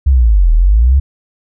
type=linear two-way sweep; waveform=sine; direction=down then up; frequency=70.9 to 37.98 to 70.9 Hz; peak=-5 dBFS; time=0.06-1 s; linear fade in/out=10 ms; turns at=0.53 s; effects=none